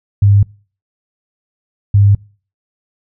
sine tone pair in turn, 100.8 / 100.8 Hz, G2 / G2, +49 / +49 cents, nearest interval unison, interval 0 cents, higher neither, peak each -5 dBFS, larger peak neither, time 0.22-0.43 / 1.94-2.15 s, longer neither, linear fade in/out 5 ms, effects noise-tail reverb RT60 0.4 s tail -25 dB re dry

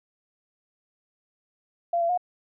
sine tone with pitch steps, 687 / 678 / 718 Hz, F5 / E5 / F5, -29 / +49 / +48 cents, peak -21 dBFS, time 1.93-2.176 s, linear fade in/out 5 ms, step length 82 ms, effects none

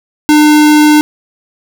square tone, 301.2 Hz, D4, 44 cents sharp, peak -4 dBFS, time 0.29-1.01 s, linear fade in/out 0 ms, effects none

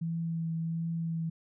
sine tone with vibrato, 164.81 Hz, E3, in tune, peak -30 dBFS, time 0.01-1.3 s, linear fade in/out 10 ms, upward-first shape triangle, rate 1.4 Hz, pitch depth 17 cents each way, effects none

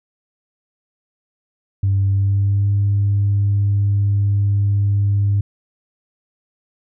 sine tone with pitch glide, 98 to 100.87 Hz, G2 to G2, 0 to +50 cents, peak -12 dBFS, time 1.83-5.41 s, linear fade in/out 5 ms, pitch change +50 cents, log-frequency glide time 2.07-2.71 s, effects tanh soft clip ceiling -10 dBFS

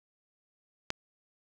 click, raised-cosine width 0.2 ms, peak -13 dBFS, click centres 0.904 s, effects none

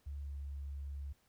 sine tone with pitch glide, 71.1 to 70.2 Hz, C#2 to C#2, +45 to +22 cents, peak -40 dBFS, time 0.06-1.13 s, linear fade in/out 10 ms, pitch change -23 cents, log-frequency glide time 0.19-0.35 s, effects pink hiss -73 dBFS RMS until 1.28 s

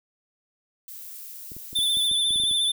violet noise, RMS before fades -40 dBFS, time 0.88-2.08 s, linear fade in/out 0 ms
clicks, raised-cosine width 3 ms, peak -30 dBFS, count 11, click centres 1.519 / 1.566 / 1.73 / 1.789 / 1.971 / 2.114 / 2.307 / 2.36 / 2.4 / 2.437 / 2.512 s
square tone with vibrato, 3520 Hz, A7, in tune, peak -21 dBFS, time 1.75-2.72 s, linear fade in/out 10 ms, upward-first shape triangle, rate 14 Hz, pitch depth 44 cents each way
effects none

